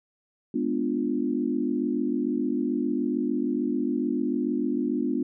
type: chord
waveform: sine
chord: G# diminished seventh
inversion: none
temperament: equal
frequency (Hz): 207.7 / 246.9 / 293.7 / 349.2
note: G#3 / B3 / D4 / F4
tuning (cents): 0 / 0 / 0 / 0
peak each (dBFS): -33 / -27 / -28 / -31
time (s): 0.54-5.23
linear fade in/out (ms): 5
effects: none